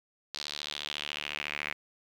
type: tone with band-pass filter sweep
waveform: sawtooth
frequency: 74 Hz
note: D2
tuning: 14 cents sharp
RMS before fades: -38 dBFS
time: 0.34-1.73 s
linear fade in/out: 0 ms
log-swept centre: 4400 to 2200 Hz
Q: 3.6
effects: 10-bit